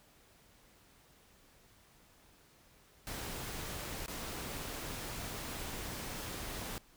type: noise with dropouts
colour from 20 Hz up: pink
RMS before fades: -42 dBFS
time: 3.07-6.78 s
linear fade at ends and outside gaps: 0 ms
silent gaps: 4.061-4.081 s
effects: pink hiss -64 dBFS RMS until 6.96 s